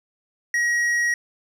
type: tone with tanh clipping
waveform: triangle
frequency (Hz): 1900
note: A#6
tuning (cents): +33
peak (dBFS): -20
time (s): 0.54-1.14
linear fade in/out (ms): 2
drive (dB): 12
effects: none